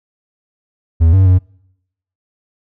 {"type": "tone with pitch steps", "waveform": "triangle", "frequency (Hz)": [81.7, 95.2, 92], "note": ["E2", "F#2", "F#2"], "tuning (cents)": [-15, 50, -9], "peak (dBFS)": -4, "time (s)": [1, 1.39], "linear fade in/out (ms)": 20, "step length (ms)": 130, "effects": ["noise-tail reverb RT60 0.8 s tail -26 dB re dry"]}